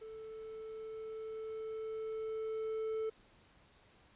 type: tone with level ramp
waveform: triangle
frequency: 440 Hz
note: A4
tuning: in tune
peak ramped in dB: -44 to -32 dBFS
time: 0.01-3.1 s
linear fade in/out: 10 ms
effects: pink hiss -65 dBFS RMS until 4.15 s + resampled to 8000 Hz